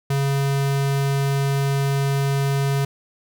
square tone, 138.59 Hz, C#3, in tune, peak -19 dBFS, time 0.1-2.85 s, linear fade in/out 5 ms, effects none

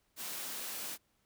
white high-pass noise, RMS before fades -41 dBFS, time 0.16-0.98 s, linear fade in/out 50 ms, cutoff 160 Hz, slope 24 dB/octave, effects pink hiss -75 dBFS RMS until 1.25 s

